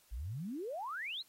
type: exponential sweep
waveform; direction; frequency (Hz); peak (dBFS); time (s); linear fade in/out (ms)
sine; up; 49 to 4327; -38; 0.11-1.23; 20
effects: white hiss -67 dBFS RMS until 1.28 s + AAC 48 kbps